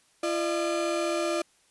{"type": "tone pair together", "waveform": "35% pulse", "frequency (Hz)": [340, 604.5], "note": ["F4", "D5"], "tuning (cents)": [-46, 50], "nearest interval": "minor seventh", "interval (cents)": 996, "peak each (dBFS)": -27, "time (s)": [0.23, 1.42], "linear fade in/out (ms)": 5, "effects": ["white hiss -64 dBFS RMS until 1.7 s", "resampled to 24000 Hz"]}